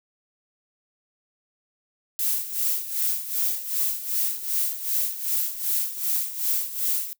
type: noise with tremolo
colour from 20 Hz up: violet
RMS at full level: -23 dBFS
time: 2.19-7.13 s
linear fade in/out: 0 ms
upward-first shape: sine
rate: 2.6 Hz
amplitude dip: 75%
effects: noise-tail reverb RT60 0.1 s tail -22 dB re dry